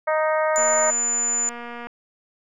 harmonic tone, 311.1 Hz, D#4, in tune, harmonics 2 / 3 / 4 / 5 / 6 / 7, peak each -20 / -26 / -27 / -31 / -31 / -35 dBFS, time 0.07-0.91 s, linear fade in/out 10 ms
sine tone, 7020 Hz, A8, 5 cents flat, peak -20 dBFS, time 0.56-1.49 s, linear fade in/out 0 ms
click train, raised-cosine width 0.5 ms, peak -21 dBFS, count 308, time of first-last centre 0.58-1.87 s, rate 238 Hz
effects none

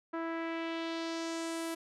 sawtooth tone with low-pass filter sweep, 329.6 Hz, E4, in tune, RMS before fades -37 dBFS, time 0.13-1.75 s, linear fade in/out 10 ms, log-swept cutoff 1400 to 12000 Hz, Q 1.7, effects none

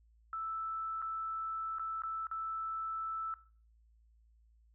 sine tone with dropouts, 1318.5 Hz, E6, in tune, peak -36 dBFS, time 0.33-3.34 s, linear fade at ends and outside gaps 1 ms, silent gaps 1.018-1.024 / 1.785-1.795 / 2.02-2.035 / 2.269-2.313 s, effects noise-tail reverb RT60 0.4 s tail -17 dB re dry + added 56 Hz sine -63 dBFS peak until 4.74 s

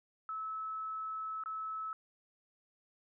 sine tone with dropouts, 1300 Hz, E6, 24 cents flat, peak -37 dBFS, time 0.29-1.93 s, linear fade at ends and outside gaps 1 ms, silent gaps 1.437-1.459 s, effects none

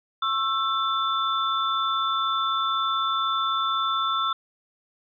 sine tone cluster, 1090 / 1332 / 3521 Hz, C#6 / E6 / A7, -29 / +18 / 0 cents, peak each -28 / -24 / -29 dBFS, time 0.22-4.33 s, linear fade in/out 5 ms, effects none

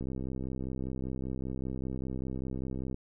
click train, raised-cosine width 3 ms, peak -24 dBFS, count 192, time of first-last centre 0.01-2.944 s, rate 65.1 Hz, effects none

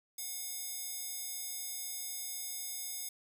square tone with high-pass filter, 722 Hz, F#5, 43 cents flat, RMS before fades -41 dBFS, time 0.18-3.09 s, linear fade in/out 5 ms, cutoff 7200 Hz, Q 0.82, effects none

